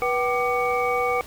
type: tone cluster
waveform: sine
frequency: 487.9 / 764 / 1187 / 2249 Hz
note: B4 / G5 / D6 / C#7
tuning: -21 / -45 / +18 / +24 cents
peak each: -24 / -26 / -26 / -28 dBFS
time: 0.02-1.21 s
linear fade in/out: 0 ms
effects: pink hiss -43 dBFS RMS until 1.26 s